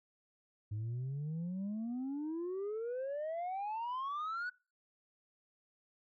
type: exponential sweep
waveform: sine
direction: up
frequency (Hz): 102.6 to 1500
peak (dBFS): -34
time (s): 0.71-4.5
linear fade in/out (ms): 10
effects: noise-tail reverb RT60 0.3 s tail -23 dB re dry + tanh soft clip ceiling -35 dBFS